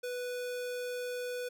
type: tone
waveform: square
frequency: 493.9 Hz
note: B4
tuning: in tune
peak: -36 dBFS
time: 0.03-1.49 s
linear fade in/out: 10 ms
effects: none